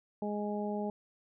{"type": "harmonic tone", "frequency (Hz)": 207.7, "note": "G#3", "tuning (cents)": 0, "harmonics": [1, 2, 3, 4], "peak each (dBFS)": [-35, -38, -40, -41], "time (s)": [0.22, 0.9], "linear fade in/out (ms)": 2, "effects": []}